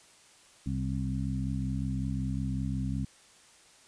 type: harmonic tone with a mistuned harmonic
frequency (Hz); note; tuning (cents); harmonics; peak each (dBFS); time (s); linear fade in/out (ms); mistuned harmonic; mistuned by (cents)
65.41; C2; 0; 1 / 2 / 3 / 4; -35 / -33 / -35 / -37; 0.66-3.05; 5; 4; +23
effects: white hiss -58 dBFS RMS until 3.87 s + resampled to 22050 Hz